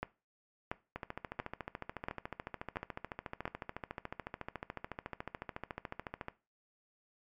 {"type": "two click trains", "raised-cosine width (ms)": 0.5, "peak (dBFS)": [-24, -20], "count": [75, 6], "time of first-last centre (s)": [[0.96, 6.284], [0.03, 3.455]], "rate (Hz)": [13.9, 1.46], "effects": ["noise-tail reverb RT60 0.3 s tail -18 dB re dry", "MP3 96 kbps"]}